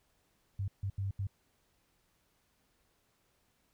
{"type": "tone bursts at uneven times", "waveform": "sine", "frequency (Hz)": 98, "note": "G2", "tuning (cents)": 0, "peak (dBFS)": -32, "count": 4, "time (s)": [[0.59, 0.68], [0.83, 0.9], [0.98, 1.11], [1.19, 1.27]], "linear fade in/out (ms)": 5, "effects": ["pink hiss -74 dBFS RMS until 3.73 s"]}